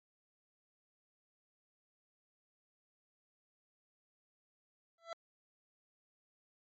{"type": "tone with exponential growth", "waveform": "25% pulse", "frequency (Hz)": 668, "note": "E5", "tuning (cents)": 23, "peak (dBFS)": -34, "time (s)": [4.98, 5.13], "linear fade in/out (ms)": 2, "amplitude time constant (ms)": 32, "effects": ["low-pass 5000 Hz 12 dB/octave", "MP3 32 kbps"]}